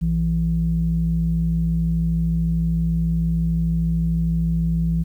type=tone pair together; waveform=sine; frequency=59.09 / 165.6 Hz; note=A#1 / E3; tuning=+24 / +8 cents; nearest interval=octave + tritone; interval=1784 cents; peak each=-22 / -18 dBFS; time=0.01-5.04 s; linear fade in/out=20 ms; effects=tanh soft clip ceiling -10 dBFS + 9-bit